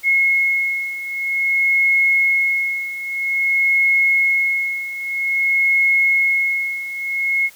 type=beating tone pair; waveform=sine; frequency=2169 / 2169.51 Hz; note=C#7 / C#7; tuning=-38 / -38 cents; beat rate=0.51 Hz; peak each=-20 / -16 dBFS; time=0.03-7.5 s; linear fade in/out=50 ms; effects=white hiss -46 dBFS RMS until 7.55 s